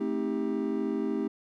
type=chord; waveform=triangle; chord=A half-diminished seventh; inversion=none; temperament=just; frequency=220 / 264 / 316.8 / 396 Hz; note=A3 / C4 / Eb4 / G4; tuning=0 / +16 / +31 / +18 cents; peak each=-31 dBFS; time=0-1.28 s; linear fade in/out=10 ms; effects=none